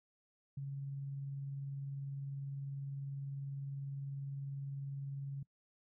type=tone with tremolo; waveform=sine; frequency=138.59 Hz; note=C#3; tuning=in tune; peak=-38 dBFS; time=0.57-5.43 s; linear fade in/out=5 ms; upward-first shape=triangle; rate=20 Hz; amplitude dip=30%; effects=noise-tail reverb RT60 0.1 s tail -23 dB re dry